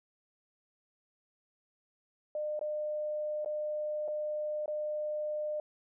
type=tone with dropouts; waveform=sine; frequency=604 Hz; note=D5; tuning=48 cents sharp; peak=-32 dBFS; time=2.35-5.6 s; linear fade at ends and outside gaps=2 ms; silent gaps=2.593-2.612 / 3.447-3.459 / 4.079-4.083 / 4.659-4.679 s; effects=none